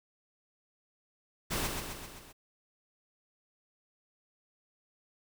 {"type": "noise with echo", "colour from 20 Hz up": "pink", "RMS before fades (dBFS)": -33, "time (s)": [1.5, 1.68], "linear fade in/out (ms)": 20, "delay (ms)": 130, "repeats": 5, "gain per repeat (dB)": -4, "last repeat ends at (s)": 2.33, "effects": []}